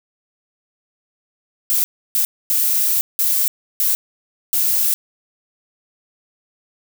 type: noise bursts at uneven times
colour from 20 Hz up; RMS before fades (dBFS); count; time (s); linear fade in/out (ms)
violet; -17; 6; 1.7-1.84 / 2.15-2.25 / 2.5-3.01 / 3.19-3.48 / 3.8-3.95 / 4.53-4.94; 0
effects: none